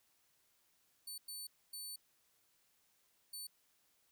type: tone bursts at uneven times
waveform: 15% pulse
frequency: 4500 Hz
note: C#8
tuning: 25 cents sharp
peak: -38 dBFS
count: 4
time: 1.07-1.18 / 1.28-1.47 / 1.73-1.96 / 3.33-3.47 s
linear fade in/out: 5 ms
effects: white hiss -75 dBFS RMS until 4.11 s